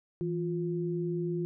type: tone pair together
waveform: sine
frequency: 164.81 / 351.9 Hz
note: E3 / F4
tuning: 0 / +13 cents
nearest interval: octave + minor second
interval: 1313 cents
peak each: -32 / -32 dBFS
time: 0.21-1.45 s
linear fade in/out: 0 ms
effects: none